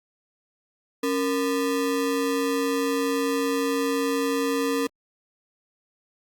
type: ring-modulated tone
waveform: square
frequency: 370.7 Hz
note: F#4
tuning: 3 cents sharp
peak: -20 dBFS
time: 1.03-4.87 s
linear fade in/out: 5 ms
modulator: 94.4 Hz
effects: Opus 48 kbps